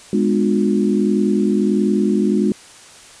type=chord; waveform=sine; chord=G# diminished seventh; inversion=none; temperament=just; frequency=207.7 / 249.2 / 299 / 358.8 Hz; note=G#3 / B3 / D4 / F4; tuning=0 / +16 / +31 / +47 cents; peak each=-16 / -22 / -21 / -20 dBFS; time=0.13-2.52 s; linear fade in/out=2 ms; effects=white hiss -42 dBFS RMS until 3.2 s + resampled to 22050 Hz